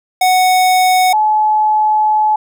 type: tone pair in turn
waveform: square / sine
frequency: 740 / 856.3 Hz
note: F#5 / A5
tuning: 0 / -47 cents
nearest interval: minor third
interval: 253 cents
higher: second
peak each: -9 dBFS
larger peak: neither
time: 0.21-1.13 / 1.13-2.36 s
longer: second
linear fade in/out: 5 ms
effects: none